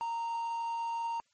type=tone with quantisation; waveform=triangle; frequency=926 Hz; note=A#5; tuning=12 cents flat; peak=-30 dBFS; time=0.01-1.2 s; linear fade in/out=0 ms; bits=8; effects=white hiss -73 dBFS RMS until 1.33 s + MP3 32 kbps